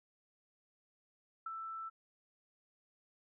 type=tone with ADSR envelope; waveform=sine; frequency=1326 Hz; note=E6; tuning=10 cents sharp; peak=-37 dBFS; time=1.46-1.9 s; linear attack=5 ms; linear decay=22 ms; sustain=-4 dB; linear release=22 ms; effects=none